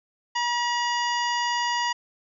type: harmonic tone with a mistuned harmonic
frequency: 959 Hz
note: A#5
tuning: 49 cents sharp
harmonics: 1 / 2 / 3 / 4 / 5 / 6 / 7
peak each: -25 / -29 / -32 / -42 / -34 / -41 / -39 dBFS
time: 0.35-1.93 s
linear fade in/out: 10 ms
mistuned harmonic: 4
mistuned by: -150 cents
effects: none